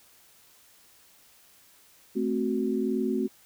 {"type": "chord", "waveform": "sine", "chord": "F# diminished", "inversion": "first", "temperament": "equal", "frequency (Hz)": [220, 261.6, 370], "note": ["A3", "C4", "F#4"], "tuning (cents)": [0, 0, 0], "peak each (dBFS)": -29, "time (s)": [2.15, 3.28], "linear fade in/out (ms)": 20, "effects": ["white hiss -58 dBFS RMS until 3.45 s"]}